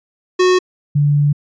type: tone pair in turn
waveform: square / sine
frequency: 366.5 / 145.45 Hz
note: F#4 / D3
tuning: -16 / -16 cents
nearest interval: octave + major third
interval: 1600 cents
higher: first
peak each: -10 dBFS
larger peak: neither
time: 0.39-0.59 / 0.95-1.33 s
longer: second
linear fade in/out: 10 ms
effects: resampled to 16000 Hz